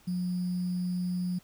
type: tone with sample-and-hold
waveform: sine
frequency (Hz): 179.8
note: F#3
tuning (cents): -49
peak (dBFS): -28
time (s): 0.07-1.39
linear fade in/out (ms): 10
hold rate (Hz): 4900
effects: pink hiss -60 dBFS RMS until 1.43 s